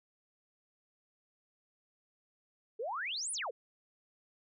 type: exponential two-way sweep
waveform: sine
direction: up then down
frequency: 410 to 10548 to 410 Hz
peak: -35 dBFS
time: 2.79-3.51 s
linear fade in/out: 10 ms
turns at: 3.32 s
effects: none